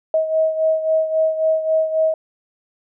sine beating tone pair, 635 / 638.7 Hz, D#5 / D#5, +35 / +45 cents, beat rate 3.7 Hz, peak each -16 / -22 dBFS, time 0.14-2.14 s, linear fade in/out 2 ms, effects none

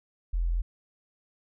sine tone, 42.61 Hz, F1, 42 cents flat, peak -24 dBFS, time 0.33-0.62 s, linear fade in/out 10 ms, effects none

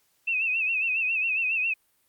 sine tone with vibrato, 2609 Hz, E7, 18 cents flat, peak -23 dBFS, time 0.27-1.74 s, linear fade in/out 10 ms, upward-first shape sine, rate 7.3 Hz, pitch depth 85 cents each way, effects white hiss -68 dBFS RMS until 2.08 s + Opus 48 kbps

